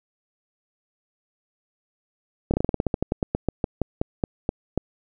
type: slowing click train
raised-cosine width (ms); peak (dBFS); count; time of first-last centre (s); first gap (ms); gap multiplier
2; -8; 21; 2.51-4.777; 28; 1.13
effects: none